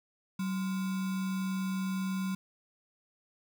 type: tone with sample-and-hold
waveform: sine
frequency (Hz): 189.3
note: F#3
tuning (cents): +40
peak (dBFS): -30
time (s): 0.39-2.35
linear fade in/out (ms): 5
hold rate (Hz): 1225
effects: none